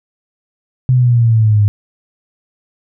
sine exponential sweep, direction down, 129.3 to 101.8 Hz, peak -7 dBFS, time 0.89-1.68 s, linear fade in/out 0 ms, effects none

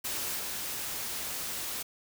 white noise with level steps, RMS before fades -34 / -36 dBFS, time 0.04-1.83 s, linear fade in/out 10 ms, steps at 0.39 s, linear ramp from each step 2 ms, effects none

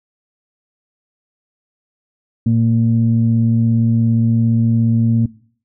sine tone pair together, 115.28 / 229.3 Hz, A#2 / A#3, -19 / -28 cents, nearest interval octave, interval 1191 cents, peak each -13 dBFS, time 2.46-5.26 s, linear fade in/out 5 ms, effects noise-tail reverb RT60 0.5 s tail -20 dB re dry + tanh soft clip ceiling -4 dBFS

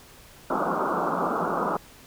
white band-pass noise, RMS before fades -26 dBFS, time 0.5-1.77 s, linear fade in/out 5 ms, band 160 to 1400 Hz, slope 96 dB/octave, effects pink hiss -50 dBFS RMS until 2.06 s

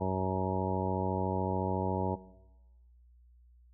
harmonic tone, 93.9 Hz, F#2, 26 cents sharp, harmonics 1 / 2 / 3 / 4 / 5 / 6 / 7 / 9 / 10, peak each -35 / -35 / -40 / -38 / -38 / -40 / -39 / -39 / -39 dBFS, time 0-2.16 s, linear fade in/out 20 ms, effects noise-tail reverb RT60 1.0 s tail -18 dB re dry + added 60 Hz sine -57 dBFS peak until 3.73 s

